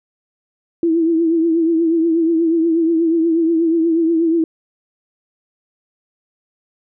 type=tone with vibrato; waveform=sine; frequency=329.6 Hz; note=E4; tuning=in tune; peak=-12 dBFS; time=0.83-4.44 s; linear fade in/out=2 ms; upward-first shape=triangle; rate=8.3 Hz; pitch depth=66 cents each way; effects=none